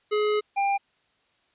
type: tone pair in turn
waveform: square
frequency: 421.6 / 795.9 Hz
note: G#4 / G5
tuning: +26 / +26 cents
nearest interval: major seventh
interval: 1100 cents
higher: second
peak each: -22 dBFS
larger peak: neither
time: 0.11-0.41 / 0.56-0.78 s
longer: first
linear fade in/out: 20 ms
effects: white hiss -67 dBFS RMS until 1.54 s + resampled to 8000 Hz